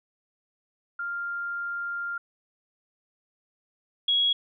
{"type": "tone pair in turn", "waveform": "sine", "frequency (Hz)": [1396.9, 3322], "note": ["F6", "G#7"], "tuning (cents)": [0, 0], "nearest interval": "octave + minor third", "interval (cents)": 1500, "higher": "second", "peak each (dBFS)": [-29, -20], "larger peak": "second", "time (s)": [[0.99, 2.18], [4.08, 4.33]], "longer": "first", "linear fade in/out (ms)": 5, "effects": []}